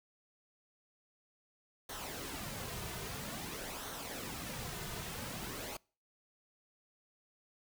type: noise with flanger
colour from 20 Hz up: pink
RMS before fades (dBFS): -43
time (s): 1.89-5.77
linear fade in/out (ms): 5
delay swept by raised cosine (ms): 0.4 to 3.7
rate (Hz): 0.5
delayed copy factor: -0.55
effects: noise-tail reverb RT60 0.4 s tail -26 dB re dry